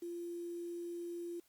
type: tone with quantisation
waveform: sine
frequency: 344.9 Hz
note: F4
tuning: 22 cents flat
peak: -40 dBFS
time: 0.02-1.4 s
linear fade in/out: 5 ms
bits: 10
effects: white hiss -72 dBFS RMS until 1.48 s + Opus 48 kbps